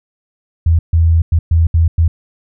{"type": "tone bursts at uneven times", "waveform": "sine", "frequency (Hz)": 82.41, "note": "E2", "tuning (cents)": 0, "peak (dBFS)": -7, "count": 6, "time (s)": [[0.66, 0.79], [0.93, 1.22], [1.32, 1.39], [1.51, 1.67], [1.74, 1.88], [1.98, 2.08]], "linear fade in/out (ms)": 5, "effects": []}